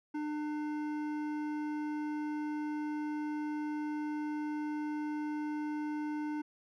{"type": "tone with hard clipping", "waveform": "sine", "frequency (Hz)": 300, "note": "D4", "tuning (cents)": 37, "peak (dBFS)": -36, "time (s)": [0.14, 6.42], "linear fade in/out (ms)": 10, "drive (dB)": 12, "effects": []}